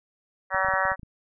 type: harmonic tone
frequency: 190 Hz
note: F#3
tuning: 46 cents sharp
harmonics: 3 / 4 / 5 / 6 / 7 / 8 / 9 / 10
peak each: -30 / -30 / -30 / -30 / -30 / -30 / -30 / -30 dBFS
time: 0.5-0.96 s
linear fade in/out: 50 ms
type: clicks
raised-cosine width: 5 ms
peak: -30 dBFS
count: 8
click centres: 0.546 / 0.647 / 0.686 / 0.738 / 0.853 / 0.918 / 0.995 / 1.032 s
effects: none